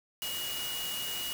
sine tone in noise, 2894 Hz, F#7, 39 cents flat, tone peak -36 dBFS, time 0.22-1.33 s, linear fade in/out 0 ms, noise white, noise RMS -38 dBFS, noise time 0.22-1.33 s, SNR -1 dB, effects none

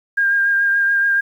sine tone with vibrato, 1608 Hz, G6, 44 cents sharp, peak -13 dBFS, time 0.17-1.21 s, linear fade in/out 10 ms, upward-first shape triangle, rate 7 Hz, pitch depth 22 cents each way, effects 8-bit

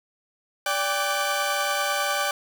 sawtooth tone cluster, 580 / 796 / 1170 / 1512 Hz, D5 / G5 / D6 / F#6, -22 / +26 / -7 / +37 cents, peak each -25 dBFS, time 0.66-2.31 s, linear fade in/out 2 ms, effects none

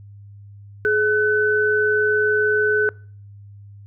sine tone pair together, 423.4 / 1507 Hz, G#4 / F#6, +33 / +31 cents, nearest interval octave + minor seventh, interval 2198 cents, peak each -18 dBFS, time 0.85-2.89 s, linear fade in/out 0 ms, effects noise-tail reverb RT60 0.5 s tail -25 dB re dry + added 101 Hz sine -39 dBFS peak until 3.86 s

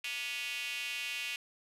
square tone with high-pass filter, 130.81 Hz, C3, in tune, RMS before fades -38 dBFS, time 0.04-1.36 s, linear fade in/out 2 ms, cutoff 2600 Hz, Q 4.8, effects resampled to 32000 Hz

